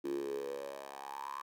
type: tone with high-pass filter sweep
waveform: 10% pulse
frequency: 69.3 Hz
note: C#2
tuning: in tune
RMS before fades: -41 dBFS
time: 0.04-1.42 s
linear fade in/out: 10 ms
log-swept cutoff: 320 to 1100 Hz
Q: 8.7
effects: none